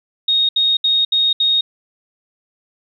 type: tone bursts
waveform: sine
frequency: 3729 Hz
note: A#7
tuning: in tune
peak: -12 dBFS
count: 5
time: 0.28-1.61 s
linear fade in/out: 5 ms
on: 210 ms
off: 70 ms
effects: 9-bit